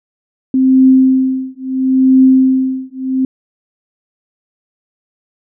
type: tone with tremolo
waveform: sine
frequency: 261.6 Hz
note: C4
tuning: in tune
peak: -3 dBFS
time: 0.54-3.25 s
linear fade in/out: 2 ms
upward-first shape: triangle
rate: 0.74 Hz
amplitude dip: 100%
effects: none